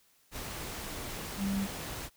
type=tone in noise; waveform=sine; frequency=196.8 Hz; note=G3; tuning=7 cents sharp; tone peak=-29 dBFS; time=1.37-1.68 s; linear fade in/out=50 ms; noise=pink; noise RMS=-40 dBFS; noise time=0.31-2.1 s; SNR=+8 dB; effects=white hiss -67 dBFS RMS until 2.16 s